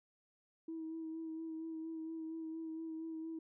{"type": "tone with vibrato", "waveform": "sine", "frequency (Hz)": 322.5, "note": "E4", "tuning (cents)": -38, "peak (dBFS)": -40, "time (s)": [0.68, 3.39], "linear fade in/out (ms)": 5, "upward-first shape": "sine", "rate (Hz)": 4.3, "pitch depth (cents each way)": 22, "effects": ["tanh soft clip ceiling -36 dBFS"]}